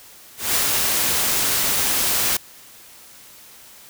white noise with ADSR envelope, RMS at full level -18 dBFS, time 0.37-2.37 s, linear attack 190 ms, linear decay 21 ms, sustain -2 dB, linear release 4 ms, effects white hiss -45 dBFS RMS until 3.89 s

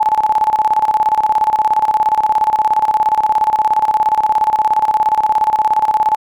sine tone with tremolo, 862 Hz, A5, 36 cents flat, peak -8 dBFS, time 0-6.16 s, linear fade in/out 10 ms, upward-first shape square, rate 17 Hz, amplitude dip 75%, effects none

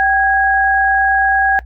sine tone pair together, 778 / 1648.5 Hz, G5 / G#6, -13 / -13 cents, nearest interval octave + minor second, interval 1300 cents, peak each -13 dBFS, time 0-1.59 s, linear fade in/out 0 ms, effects noise-tail reverb RT60 0.1 s tail -18 dB re dry + added 60 Hz sine -31 dBFS peak until 1.65 s

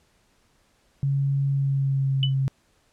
sine tone with pitch glide, 138.59 to 134.8 Hz, C#3 to C#3, 0 to -48 cents, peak -20 dBFS, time 1.03-2.48 s, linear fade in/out 0 ms, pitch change -48 cents, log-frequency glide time 1.5-2.24 s
sine tone with exponential decay, 2988 Hz, F#7, 16 cents sharp, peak -19 dBFS, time 2.23-2.34 s, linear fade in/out 1 ms, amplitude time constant 23 ms
effects pink hiss -64 dBFS RMS until 2.92 s + low-pass 10000 Hz 12 dB/octave

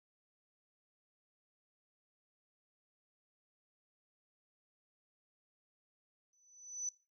sine tone with exponential growth, 5990 Hz, F#8, 20 cents sharp, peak -33 dBFS, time 6.33-6.89 s, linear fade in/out 2 ms, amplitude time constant 120 ms, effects noise-tail reverb RT60 0.3 s tail -19 dB re dry

